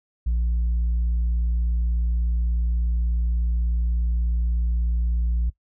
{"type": "tone", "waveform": "sine", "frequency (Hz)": 58.27, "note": "A#1", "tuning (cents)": 0, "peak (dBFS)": -17, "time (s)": [0.26, 5.5], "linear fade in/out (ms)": 10, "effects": ["noise-tail reverb RT60 0.1 s tail -21 dB re dry", "tanh soft clip ceiling -18 dBFS"]}